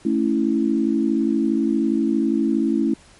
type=chord; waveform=sine; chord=A major; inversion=none; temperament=equal; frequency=220 / 277.2 / 329.6 Hz; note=A3 / C#4 / E4; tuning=0 / 0 / 0 cents; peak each=-21 dBFS; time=0.05-2.94 s; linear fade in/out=5 ms; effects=pink hiss -50 dBFS RMS until 3.19 s + MP3 48 kbps